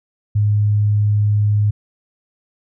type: tone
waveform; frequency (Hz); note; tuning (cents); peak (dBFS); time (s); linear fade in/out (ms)
sine; 104.3; G#2; +8; -12; 0.35-1.71; 10
effects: none